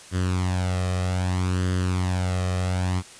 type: tone with flanger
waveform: sawtooth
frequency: 91.6 Hz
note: F#2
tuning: 17 cents flat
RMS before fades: -24 dBFS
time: 0.11-3.03 s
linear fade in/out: 50 ms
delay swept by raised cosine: 0.62 to 1.62 ms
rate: 0.63 Hz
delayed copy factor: +0.65
effects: white hiss -45 dBFS RMS until 3.19 s + resampled to 22050 Hz